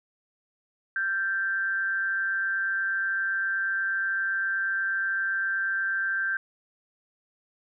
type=tone with amplitude modulation; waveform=sine; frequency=1568 Hz; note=G6; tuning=in tune; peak=-22 dBFS; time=0.96-6.37 s; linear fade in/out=2 ms; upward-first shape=sine; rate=191 Hz; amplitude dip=55%; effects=none